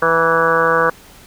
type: harmonic tone with a mistuned harmonic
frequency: 164.81 Hz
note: E3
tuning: in tune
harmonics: 1 / 2 / 3 / 4 / 5 / 6 / 7 / 8 / 9 / 10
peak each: -28 / -28 / -16 / -25 / -28 / -22 / -17 / -24 / -18 / -24 dBFS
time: 0.02-0.9 s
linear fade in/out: 5 ms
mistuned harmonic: 6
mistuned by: -31 cents
effects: pink hiss -43 dBFS RMS until 1.26 s